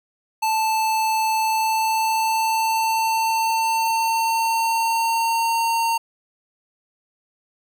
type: tone with pitch glide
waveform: square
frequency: 880 to 916.3 Hz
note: A5 to A#5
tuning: 0 to -30 cents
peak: -19 dBFS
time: 0.42-5.98 s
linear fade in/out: 10 ms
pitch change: +70 cents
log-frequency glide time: 1.35-5.57 s
effects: none